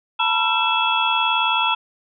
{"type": "tone cluster", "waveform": "sine", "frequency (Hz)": [891, 970, 1351, 2639, 3343], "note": ["A5", "B5", "E6", "E7", "G#7"], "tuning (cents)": [22, -31, 42, 1, 11], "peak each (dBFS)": -23, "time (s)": [0.19, 1.75], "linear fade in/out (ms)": 10, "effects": []}